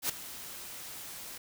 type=noise with ADSR envelope; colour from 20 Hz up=white; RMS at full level=-29 dBFS; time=0.02-1.38 s; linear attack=73 ms; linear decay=7 ms; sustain=-15 dB; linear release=6 ms; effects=none